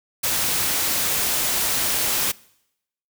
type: noise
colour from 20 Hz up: white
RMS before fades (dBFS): -22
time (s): 0.23-2.32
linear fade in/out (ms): 10
effects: noise-tail reverb RT60 0.8 s tail -23 dB re dry